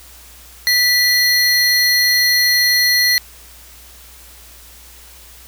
square tone pair together, 1967 / 4233 Hz, B6 / C8, -7 / +19 cents, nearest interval octave + minor second, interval 1326 cents, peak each -15 dBFS, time 0.67-3.18 s, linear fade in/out 0 ms, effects added 60 Hz sine -44 dBFS peak until 5.47 s + white hiss -42 dBFS RMS until 5.47 s

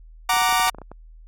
sawtooth chord, Gb augmented, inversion none, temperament equal, 740 / 932.3 / 1174.7 Hz, Gb5 / Bb5 / D6, 0 / 0 / 0 cents, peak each -18 dBFS, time 0.29-0.7 s, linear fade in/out 5 ms
clicks, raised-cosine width 1 ms, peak -24 dBFS, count 11, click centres 0.336 / 0.368 / 0.419 / 0.491 / 0.526 / 0.598 / 0.673 / 0.747 / 0.785 / 0.817 / 0.916 s
effects added 40 Hz sine -42 dBFS peak until 1.27 s + AAC 64 kbps

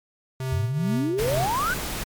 square tone with tremolo, 130.81 Hz, C3, in tune, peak -25 dBFS, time 0.4-1.46 s, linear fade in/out 2 ms, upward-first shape triangle, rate 2.3 Hz, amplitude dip 75%
sine exponential sweep, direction up, 82.41 to 1568 Hz, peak -22 dBFS, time 0.52-1.74 s, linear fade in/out 5 ms
pink noise, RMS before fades -30 dBFS, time 1.18-2.04 s, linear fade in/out 10 ms
effects MP3 96 kbps

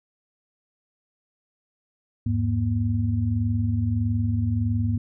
sine tone cluster, 81.1 / 102.7 / 238.6 Hz, E2 / G#2 / A#3, -28 / -19 / +41 cents, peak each -30 / -22 / -27 dBFS, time 2.26-4.98 s, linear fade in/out 5 ms, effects none

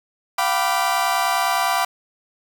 35% pulse chord, G dominant seventh, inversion third, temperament equal with one note detuned, 698.5 / 768.3 / 987.8 / 1174.7 Hz, F5 / G5 / B5 / D6, 0 / -35 / 0 / 0 cents, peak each -22 dBFS, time 0.38-1.85 s, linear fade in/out 5 ms, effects 7-bit

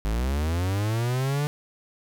45% pulse linear sweep, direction up, 50.2 to 149.2 Hz, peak -23 dBFS, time 0.05-1.47 s, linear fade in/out 0 ms, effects none

